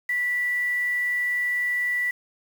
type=tone with quantisation; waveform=sine; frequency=1964 Hz; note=B6; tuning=10 cents flat; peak=-22 dBFS; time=0.09-2.11 s; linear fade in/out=5 ms; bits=7; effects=none